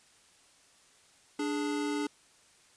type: tone pair together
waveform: square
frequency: 293.3 / 415.8 Hz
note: D4 / G#4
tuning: -2 / +2 cents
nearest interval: tritone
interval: 604 cents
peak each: -32 / -37 dBFS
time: 1.39-2.07 s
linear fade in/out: 5 ms
effects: white hiss -62 dBFS RMS until 2.76 s + resampled to 22050 Hz